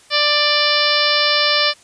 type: harmonic tone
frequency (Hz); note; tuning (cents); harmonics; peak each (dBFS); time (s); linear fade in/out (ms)
590; D5; +8; 1 / 2 / 3 / 4 / 5 / 6 / 7 / 8 / 9; -22 / -22 / -22 / -22 / -22 / -22 / -22 / -22 / -22; 0.1-1.74; 50
effects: white hiss -48 dBFS RMS until 1.83 s + resampled to 22050 Hz